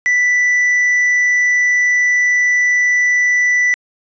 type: tone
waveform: triangle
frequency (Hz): 1975.5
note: B6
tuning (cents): 0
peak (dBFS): -9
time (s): 0.06-3.74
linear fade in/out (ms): 0
effects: resampled to 16000 Hz